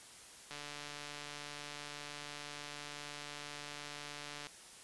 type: click train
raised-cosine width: 0.2 ms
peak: -28 dBFS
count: 579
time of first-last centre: 0.51-4.469 s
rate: 146 Hz
effects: white hiss -55 dBFS RMS until 4.83 s + resampled to 24000 Hz